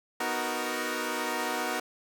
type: chord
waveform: 10% pulse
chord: B major seventh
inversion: none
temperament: equal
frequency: 246.9 / 311.1 / 370 / 466.2 Hz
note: B3 / D#4 / F#4 / A#4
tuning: 0 / 0 / 0 / 0 cents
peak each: -27 dBFS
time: 0.2-1.8 s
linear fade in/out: 5 ms
effects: none